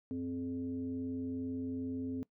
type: tone with frequency modulation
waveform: sine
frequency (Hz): 261.6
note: C4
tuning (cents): 0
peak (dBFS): -35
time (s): 0.11-2.23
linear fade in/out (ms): 0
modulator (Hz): 167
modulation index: 0.56
effects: noise-tail reverb RT60 0.1 s tail -21 dB re dry